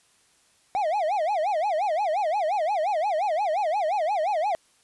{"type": "tone with vibrato", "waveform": "triangle", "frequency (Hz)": 720, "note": "F#5", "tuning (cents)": -47, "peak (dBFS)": -20, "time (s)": [0.75, 4.55], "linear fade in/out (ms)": 0, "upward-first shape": "sine", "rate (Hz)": 5.7, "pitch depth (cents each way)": 290, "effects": ["white hiss -62 dBFS RMS until 4.83 s", "resampled to 24000 Hz"]}